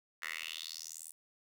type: tone with high-pass filter sweep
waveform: 10% pulse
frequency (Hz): 80.1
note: E2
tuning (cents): -49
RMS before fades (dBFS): -44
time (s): 0.22-1.12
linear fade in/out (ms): 5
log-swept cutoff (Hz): 1700 to 9700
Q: 3.8
effects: none